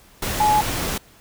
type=tone in noise; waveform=sine; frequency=846 Hz; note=G#5; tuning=32 cents sharp; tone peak=-14 dBFS; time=0.4-0.61 s; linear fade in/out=5 ms; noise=pink; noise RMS=-25 dBFS; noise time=0.22-0.98 s; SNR=+8 dB; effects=pink hiss -51 dBFS RMS until 1.2 s